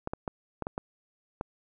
clicks, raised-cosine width 1 ms, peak -18 dBFS, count 7, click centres 0.074 / 0.135 / 0.278 / 0.623 / 0.669 / 0.779 / 1.411 s, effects none

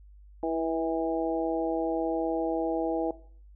harmonic tone with a mistuned harmonic, 162.6 Hz, E3, 23 cents flat, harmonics 2 / 3 / 4 / 5, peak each -30 / -32 / -33 / -34 dBFS, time 0.43-3.11 s, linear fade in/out 2 ms, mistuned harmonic 2, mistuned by +20 cents, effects noise-tail reverb RT60 0.5 s tail -18 dB re dry + added 50 Hz sine -49 dBFS peak until 3.55 s

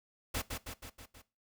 pink noise with echo, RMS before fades -35 dBFS, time 0.34-0.42 s, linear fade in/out 10 ms, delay 160 ms, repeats 5, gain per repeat -4 dB, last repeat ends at 1.22 s, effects noise-tail reverb RT60 0.3 s tail -19 dB re dry

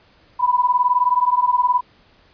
sine beating tone pair, 980 / 999 Hz, B5 / B5, -14 / +20 cents, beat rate 19 Hz, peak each -17 dBFS, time 0.39-1.81 s, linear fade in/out 20 ms, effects pink hiss -54 dBFS RMS until 2.33 s + resampled to 11025 Hz

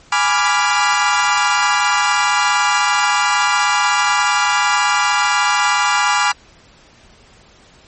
30% pulse chord, G# diminished seventh, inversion none, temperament equal, 830.6 / 987.8 / 1174.7 / 1396.9 Hz, G#5 / B5 / D6 / F6, 0 / 0 / 0 / 0 cents, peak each -16 dBFS, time 0.12-6.32 s, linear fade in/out 5 ms, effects pink hiss -47 dBFS RMS until 7.87 s + MP3 32 kbps

